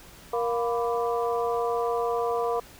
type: harmonic tone with a mistuned harmonic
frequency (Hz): 234.7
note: A#3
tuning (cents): +12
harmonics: 2 / 3 / 4 / 5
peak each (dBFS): -26 / -30 / -32 / -34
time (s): 0.33-2.6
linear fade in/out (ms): 5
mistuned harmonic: 4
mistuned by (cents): +100
effects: pink hiss -49 dBFS RMS until 2.79 s